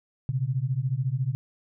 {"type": "beating tone pair", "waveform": "sine", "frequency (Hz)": [123.47, 137.47], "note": ["B2", "C#3"], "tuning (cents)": [0, -14], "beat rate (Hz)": 14, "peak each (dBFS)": -27, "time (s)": [0.29, 1.35], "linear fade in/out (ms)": 0, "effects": []}